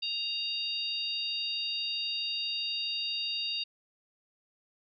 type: harmonic tone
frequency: 932.3 Hz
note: A#5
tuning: in tune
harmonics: 3 / 4 / 5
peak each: -35 / -35 / -36 dBFS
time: 0.02-3.64 s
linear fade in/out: 10 ms
effects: none